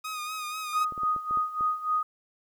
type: tone with vibrato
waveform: sawtooth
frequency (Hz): 1245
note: D#6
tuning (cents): +1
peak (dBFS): -29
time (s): 0.04-0.85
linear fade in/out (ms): 10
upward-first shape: sine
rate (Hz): 4.1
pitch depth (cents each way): 40
type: tone with tremolo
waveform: sine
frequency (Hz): 1244.5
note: D#6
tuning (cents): 0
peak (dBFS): -22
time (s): 0.73-2.03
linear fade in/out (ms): 5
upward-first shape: sine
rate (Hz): 3.5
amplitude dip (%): 80
type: clicks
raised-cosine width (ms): 2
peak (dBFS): -30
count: 7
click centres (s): 0.923 / 0.978 / 1.034 / 1.163 / 1.31 / 1.373 / 1.609
effects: 10-bit